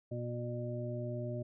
harmonic tone, 120.6 Hz, B2, 41 cents flat, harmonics 1 / 2 / 3 / 5, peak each -38 / -44 / -44 / -42 dBFS, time 0.11-1.43 s, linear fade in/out 10 ms, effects none

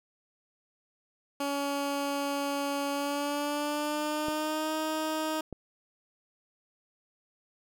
15% pulse tone with pitch glide, 282.1 to 313 Hz, C#4 to D#4, +30 to +10 cents, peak -23 dBFS, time 1.4-5.41 s, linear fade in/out 5 ms, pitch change +180 cents, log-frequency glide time 2.91-4.74 s
clicks, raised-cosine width 2 ms, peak -25 dBFS, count 2, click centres 4.284 / 5.527 s
effects none

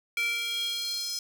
square tone with high-pass filter sweep, 466.2 Hz, A#4, in tune, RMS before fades -31 dBFS, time 0.17-1.19 s, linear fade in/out 2 ms, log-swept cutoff 2200 to 5200 Hz, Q 4.9, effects none

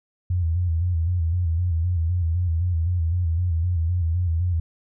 sine tone with vibrato, 85.5 Hz, F2, 36 cents flat, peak -19 dBFS, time 0.3-4.6 s, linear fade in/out 5 ms, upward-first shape square, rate 3.9 Hz, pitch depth 77 cents each way, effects none

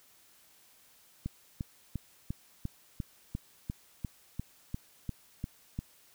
click train, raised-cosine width 5 ms, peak -22 dBFS, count 14, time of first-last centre 1.26-5.79 s, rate 2.87 Hz, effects white hiss -62 dBFS RMS until 6.14 s

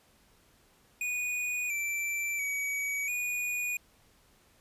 square tone with pitch steps, 2468 / 2339 / 2267 / 2458 Hz, D#7 / D7 / C#7 / D#7, -15 / -8 / +38 / -22 cents, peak -31 dBFS, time 1.01-3.77 s, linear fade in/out 2 ms, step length 690 ms, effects pink hiss -64 dBFS RMS until 4.6 s + resampled to 32000 Hz

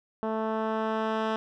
10% pulse tone with low-pass filter sweep, 220 Hz, A3, in tune, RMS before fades -29 dBFS, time 0.23-1.36 s, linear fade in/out 0 ms, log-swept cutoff 950 to 2800 Hz, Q 0.72, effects none

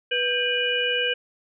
harmonic tone with a mistuned harmonic, 490.2 Hz, B4, 13 cents flat, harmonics 1 / 3 / 5 / 6, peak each -27 / -27 / -28 / -25 dBFS, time 0.11-1.14 s, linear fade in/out 10 ms, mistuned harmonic 3, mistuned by +130 cents, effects none

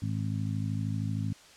harmonic tone, 53 Hz, G#1, 36 cents sharp, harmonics 2 / 3 / 4 / 5, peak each -31 / -35 / -37 / -39 dBFS, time 0.02-1.33 s, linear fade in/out 5 ms, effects white hiss -54 dBFS RMS until 1.56 s + low-pass 7000 Hz 12 dB/octave

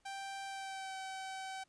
sawtooth tone with pitch glide, 784 to 765.2 Hz, G5 to G5, 0 to -42 cents, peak -38 dBFS, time 0.05-1.64 s, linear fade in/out 10 ms, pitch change -42 cents, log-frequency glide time 0.45-0.97 s, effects pink hiss -75 dBFS RMS until 1.68 s + resampled to 22050 Hz

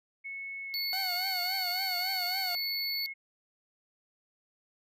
sine tone with pitch glide, 2200 to 2173 Hz, C#7 to C#7, -14 to -35 cents, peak -37 dBFS, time 0.24-3.14 s, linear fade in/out 20 ms, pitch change -21 cents, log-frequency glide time 0.63-0.79 s
square tone, 4451 Hz, C#8, 6 cents sharp, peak -32 dBFS, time 0.74-3.06 s, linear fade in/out 0 ms
sawtooth tone with vibrato, 740 Hz, F#5, in tune, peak -32 dBFS, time 0.93-2.55 s, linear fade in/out 0 ms, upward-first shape triangle, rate 3.6 Hz, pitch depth 97 cents each way
effects none

